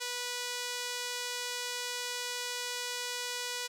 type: tone with band-pass filter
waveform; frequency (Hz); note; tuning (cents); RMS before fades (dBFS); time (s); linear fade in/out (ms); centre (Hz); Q
sawtooth; 490.4; B4; -12; -37; 0-3.68; 20; 5300; 0.79
effects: none